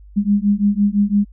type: beating tone pair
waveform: sine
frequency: 201 / 206.9 Hz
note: G3 / G#3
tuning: +44 / -6 cents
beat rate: 5.9 Hz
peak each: -16 dBFS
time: 0.16-1.25 s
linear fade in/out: 20 ms
effects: added 50 Hz sine -39 dBFS peak until 1.32 s